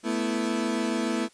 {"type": "chord", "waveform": "35% pulse", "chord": "A suspended second", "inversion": "none", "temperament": "equal", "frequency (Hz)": [220, 246.9, 329.6], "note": ["A3", "B3", "E4"], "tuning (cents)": [0, 0, 0], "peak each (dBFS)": -28, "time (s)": [0.03, 1.29], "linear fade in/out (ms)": 50, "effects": ["white hiss -59 dBFS RMS until 1.33 s", "resampled to 22050 Hz"]}